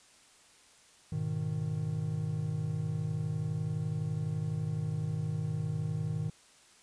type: chord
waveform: triangle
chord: G# minor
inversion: none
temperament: equal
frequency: 103.83 / 123.47 / 155.56 Hz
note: G#2 / B2 / D#3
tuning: 0 / 0 / 0 cents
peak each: -35 / -36 / -31 dBFS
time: 1.12-6.3 s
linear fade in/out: 5 ms
effects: white hiss -60 dBFS RMS until 6.82 s + resampled to 22050 Hz